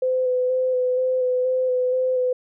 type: tone with vibrato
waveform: sine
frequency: 508 Hz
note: B4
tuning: 49 cents sharp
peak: -18 dBFS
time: 0.02-2.33 s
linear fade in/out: 5 ms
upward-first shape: square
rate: 2.1 Hz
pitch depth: 16 cents each way
effects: none